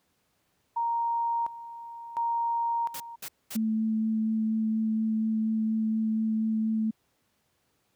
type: tone with tremolo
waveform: sine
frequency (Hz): 932.3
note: A#5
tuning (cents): 0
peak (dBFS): -25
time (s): 0.76-3.16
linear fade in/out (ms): 10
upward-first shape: square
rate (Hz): 0.71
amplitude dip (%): 80
type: noise bursts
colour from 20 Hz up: white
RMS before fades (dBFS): -38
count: 3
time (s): 2.94-3.566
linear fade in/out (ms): 5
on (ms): 62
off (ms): 220
type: tone with vibrato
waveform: sine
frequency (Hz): 220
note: A3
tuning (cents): 0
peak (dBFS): -24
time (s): 3.55-6.91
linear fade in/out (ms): 10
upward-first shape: sine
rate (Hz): 4.2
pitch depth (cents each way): 8
effects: pink hiss -72 dBFS RMS until 7.95 s + high-pass 80 Hz 12 dB/octave